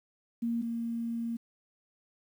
sine tone pair in turn, 233.1 / 231.9 Hz, A#3 / A#3, 0 / -9 cents, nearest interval unison, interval 9 cents, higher first, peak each -28 / -31 dBFS, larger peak first, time 0.42-0.62 / 0.62-1.37 s, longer second, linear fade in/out 10 ms, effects 10-bit

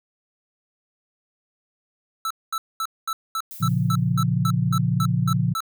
square tone bursts, 1318.5 Hz, E6, in tune, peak -24 dBFS, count 13, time 2.25-5.605 s, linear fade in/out 2 ms, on 55 ms, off 220 ms
violet noise with exponential decay, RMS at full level -36 dBFS, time 3.51-4.2 s, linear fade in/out 0 ms, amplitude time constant 150 ms
sine chord, Bb minor, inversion none, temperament just, 116.54 / 139.85 / 174.81 Hz, Bb2 / Db3 / F3, 0 / +16 / +2 cents, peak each -23 dBFS, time 3.6-5.54 s, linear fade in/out 20 ms
effects none

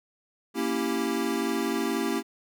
square chord, A# diminished seventh, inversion none, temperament equal, 233.1 / 277.2 / 329.6 / 392 Hz, A#3 / C#4 / E4 / G4, 0 / 0 / 0 / 0 cents, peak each -32 dBFS, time 0.54-2.23 s, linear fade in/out 50 ms, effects none

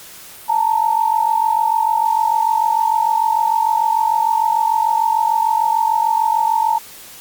sine tone pair together, 875.3 / 922 Hz, A5 / A#5, -9 / -19 cents, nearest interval minor second, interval 90 cents, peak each -16 dBFS, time 0.48-6.79 s, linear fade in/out 20 ms, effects white hiss -38 dBFS RMS until 7.2 s + Opus 48 kbps

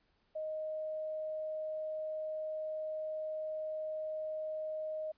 sine tone, 623 Hz, D#5, 2 cents sharp, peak -36 dBFS, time 0.35-5.12 s, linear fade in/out 10 ms, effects pink hiss -75 dBFS RMS until 5.17 s + resampled to 11025 Hz

